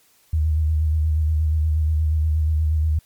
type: tone with vibrato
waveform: sine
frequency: 77.78 Hz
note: D#2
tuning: in tune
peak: -16 dBFS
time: 0.33-2.99 s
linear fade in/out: 5 ms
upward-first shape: square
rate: 8.4 Hz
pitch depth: 34 cents each way
effects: white hiss -58 dBFS RMS until 3.05 s + MP3 96 kbps